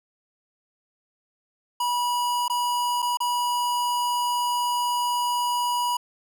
square tone with dropouts, 972 Hz, B5, 28 cents flat, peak -23 dBFS, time 1.8-5.97 s, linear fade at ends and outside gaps 5 ms, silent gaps 2.481-2.498 / 3.021-3.025 / 3.172-3.203 s, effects none

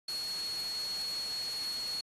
sine tone in noise, 4333 Hz, C#8, 40 cents flat, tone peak -34 dBFS, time 0.08-2.01 s, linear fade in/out 5 ms, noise white, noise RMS -44 dBFS, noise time 0.08-2.01 s, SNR +7 dB, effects AAC 32 kbps

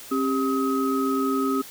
sine tone cluster, 268.4 / 396.5 / 1268 Hz, C4 / G4 / D#6, +44 / +20 / +32 cents, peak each -23 / -27 / -27 dBFS, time 0.11-1.62 s, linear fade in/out 10 ms, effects white hiss -42 dBFS RMS until 1.7 s

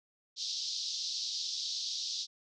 pink band-pass noise, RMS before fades -37 dBFS, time 0.36-2.27 s, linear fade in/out 50 ms, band 3700 to 5800 Hz, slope 48 dB/octave, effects none

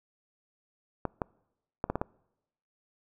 clicks, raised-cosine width 1 ms, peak -15 dBFS, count 6, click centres 1.053 / 1.218 / 1.841 / 1.9 / 1.956 / 2.015 s, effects noise-tail reverb RT60 0.9 s tail -26 dB re dry

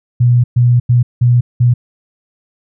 sine tone bursts at uneven times, 121.8 Hz, B2, 24 cents flat, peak -6 dBFS, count 5, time 0.2-0.44 / 0.56-0.8 / 0.89-1.03 / 1.21-1.41 / 1.6-1.74 s, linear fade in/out 10 ms, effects none

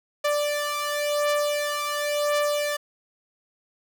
sawtooth beating tone pair, 587.3 / 588.24 Hz, D5 / D5, 0 / +3 cents, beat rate 0.94 Hz, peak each -21 / -24 dBFS, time 0.24-2.77 s, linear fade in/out 10 ms, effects none

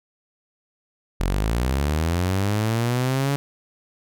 sawtooth linear sweep, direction up, 42 to 142.5 Hz, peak -16 dBFS, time 1.2-3.36 s, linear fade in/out 0 ms, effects none

